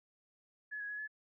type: tone with pitch steps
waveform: sine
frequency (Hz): 1703 / 1663 / 1685 / 1716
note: G#6 / G#6 / G#6 / A6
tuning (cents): +43 / +2 / +25 / -44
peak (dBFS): -39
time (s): 0.71-1.078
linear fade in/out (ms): 20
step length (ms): 92
effects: none